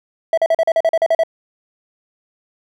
triangle tone bursts, 655 Hz, E5, 11 cents flat, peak -9 dBFS, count 11, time 0.33-1.235 s, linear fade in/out 2 ms, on 45 ms, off 41 ms, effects none

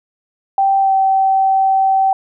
sine tone with pitch glide, 781 to 771.1 Hz, G5 to G5, -7 to -29 cents, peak -10 dBFS, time 0.58-2.13 s, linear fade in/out 2 ms, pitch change -22 cents, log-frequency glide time 0.8-0.93 s, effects none

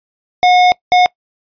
square tone bursts at uneven times, 724 Hz, F#5, 38 cents flat, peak -7 dBFS, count 2, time 0.43-0.72 / 0.92-1.06 s, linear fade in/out 0 ms, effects noise-tail reverb RT60 0.1 s tail -23 dB re dry + resampled to 11025 Hz

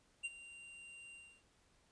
square tone with ADSR envelope, 2773 Hz, F7, 13 cents flat, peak -37 dBFS, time 0.23-1.43 s, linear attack 22 ms, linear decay 33 ms, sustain -16 dB, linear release 300 ms, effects pink hiss -72 dBFS RMS until 1.91 s + resampled to 22050 Hz

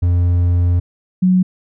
triangle / sine tone pair in turn, 87.8 / 184.06 Hz, F2 / F#3, +10 / -9 cents, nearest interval octave + minor second, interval 1281 cents, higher second, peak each -9 dBFS, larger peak neither, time 0.02-0.8 / 1.22-1.43 s, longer first, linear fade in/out 10 ms, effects none

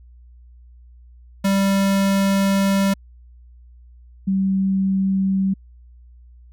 square / sine tone pair in turn, 196 / 192.52 Hz, G3 / G3, 0 / -31 cents, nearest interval unison, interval 31 cents, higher first, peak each -16 dBFS, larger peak neither, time 1.44-2.94 / 4.27-5.54 s, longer first, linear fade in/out 10 ms, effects added 60 Hz sine -43 dBFS peak until 6.52 s

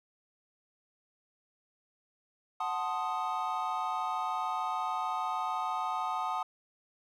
triangle chord, F# diminished seventh, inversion none, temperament equal, 740 / 880 / 1046.5 / 1244.5 Hz, F#5 / A5 / C6 / Eb6, 0 / 0 / 0 / 0 cents, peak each -34 / -34 / -37 / -33 dBFS, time 2.6-6.43 s, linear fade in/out 5 ms, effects tanh soft clip ceiling -19 dBFS

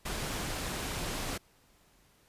pink low-pass noise, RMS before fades -36 dBFS, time 0.05-1.38 s, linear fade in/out 10 ms, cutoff 12000 Hz, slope 12 dB/octave, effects pink hiss -65 dBFS RMS until 2.28 s + resampled to 32000 Hz

